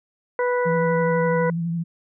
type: harmonic tone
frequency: 492.4 Hz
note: B4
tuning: 5 cents flat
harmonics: 1 / 2 / 3 / 4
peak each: -20 / -26 / -30 / -32 dBFS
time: 0.39-1.5 s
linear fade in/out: 2 ms
type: tone with vibrato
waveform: sine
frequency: 168.4 Hz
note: E3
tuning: 37 cents sharp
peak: -22 dBFS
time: 0.65-1.84 s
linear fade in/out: 20 ms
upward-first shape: sine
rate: 12 Hz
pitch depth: 33 cents each way
effects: none